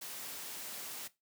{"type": "noise", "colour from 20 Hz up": "white", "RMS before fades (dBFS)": -44, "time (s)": [0.01, 1.08], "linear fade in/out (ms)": 10, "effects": ["noise-tail reverb RT60 0.2 s tail -17 dB re dry", "high-pass 150 Hz 12 dB/octave"]}